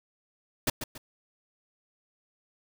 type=noise with echo; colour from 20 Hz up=pink; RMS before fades=-25 dBFS; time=0.67-0.7 s; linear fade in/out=5 ms; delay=140 ms; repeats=2; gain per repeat=-9 dB; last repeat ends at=0.98 s; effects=none